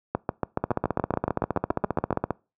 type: two click trains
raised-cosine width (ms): 1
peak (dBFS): -9 / -9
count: 15 / 26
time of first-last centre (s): 0.15-2.127 / 0.64-2.307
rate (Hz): 7.08 / 15
effects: noise-tail reverb RT60 0.3 s tail -25 dB re dry + high-pass 80 Hz 12 dB/octave